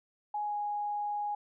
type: tone with pitch glide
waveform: sine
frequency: 835 to 827.8 Hz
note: G#5 to G#5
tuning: +9 to -6 cents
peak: -31 dBFS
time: 0.34-1.35 s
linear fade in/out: 5 ms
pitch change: -15 cents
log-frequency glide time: 0.44-0.55 s
effects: none